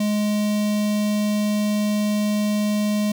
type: tone with notch filter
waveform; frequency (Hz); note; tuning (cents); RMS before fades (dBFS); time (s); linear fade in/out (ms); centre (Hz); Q
square; 209.1; G#3; +12; -21; 0-3.12; 5; 1400; 1.1
effects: none